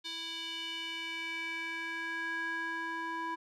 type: tone with band-pass filter sweep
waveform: square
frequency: 329.6 Hz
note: E4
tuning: in tune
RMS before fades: -38 dBFS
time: 0.04-3.36 s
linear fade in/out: 20 ms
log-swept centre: 3700 to 1200 Hz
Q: 3.8
effects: none